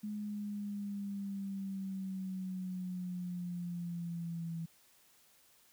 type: linear sweep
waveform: sine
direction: down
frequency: 210.5 to 164.81 Hz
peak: -37 dBFS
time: 0.03-4.66 s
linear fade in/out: 10 ms
effects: white hiss -66 dBFS RMS until 5.72 s